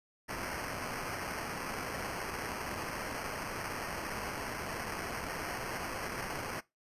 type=noise with sample-and-hold; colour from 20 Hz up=white; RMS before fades=-39 dBFS; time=0.28-6.61 s; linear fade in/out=20 ms; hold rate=3675 Hz; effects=noise-tail reverb RT60 0.2 s tail -20 dB re dry + resampled to 32000 Hz